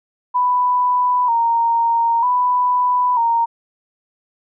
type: tone with vibrato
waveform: sine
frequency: 959 Hz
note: A#5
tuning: 49 cents sharp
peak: -13 dBFS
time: 0.34-3.46 s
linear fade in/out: 20 ms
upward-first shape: square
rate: 0.53 Hz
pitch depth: 58 cents each way
effects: none